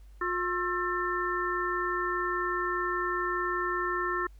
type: harmonic tone with a mistuned harmonic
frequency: 357.5 Hz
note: F4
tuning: 41 cents sharp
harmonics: 1 / 3 / 4 / 5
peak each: -33 / -33 / -33 / -33 dBFS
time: 0.21-4.27 s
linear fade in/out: 5 ms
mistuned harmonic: 4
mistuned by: -120 cents
effects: added 50 Hz sine -48 dBFS peak until 4.39 s + pink hiss -68 dBFS RMS until 4.39 s